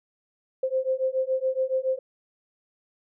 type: beating tone pair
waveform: sine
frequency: 519 / 526.1 Hz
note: C5 / C5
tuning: -14 / +9 cents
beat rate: 7.1 Hz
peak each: -26 dBFS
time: 0.63-1.99 s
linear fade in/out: 5 ms
effects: none